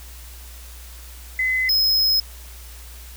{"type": "tone pair in turn", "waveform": ["sine", "square"], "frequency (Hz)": [2033, 5123], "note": ["B6", "D#8"], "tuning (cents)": [50, 50], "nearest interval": "octave + major third", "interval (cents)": 1600, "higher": "second", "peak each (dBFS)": [-18, -16], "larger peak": "second", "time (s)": [[1.39, 1.69], [1.69, 2.2]], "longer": "second", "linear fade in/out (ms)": 2, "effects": ["added 60 Hz sine -38 dBFS peak until 3.16 s", "white hiss -44 dBFS RMS until 3.16 s"]}